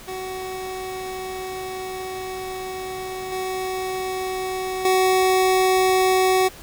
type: tone with level steps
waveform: 25% pulse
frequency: 374.3 Hz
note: F#4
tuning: 20 cents sharp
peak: -25 / -21 / -12 dBFS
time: 0.07-6.49 s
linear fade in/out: 20 ms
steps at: 3.32 / 4.85 s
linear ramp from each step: 2 ms
effects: pink hiss -42 dBFS RMS until 6.62 s